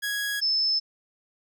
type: tone pair in turn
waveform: sawtooth / sine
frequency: 1661.2 / 5251 Hz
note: G#6 / E8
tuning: 0 / -8 cents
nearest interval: octave + minor sixth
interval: 1992 cents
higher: second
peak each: -23 / -21 dBFS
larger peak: second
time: 0.02-0.41 / 0.41-0.8 s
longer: neither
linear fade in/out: 20 ms
effects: none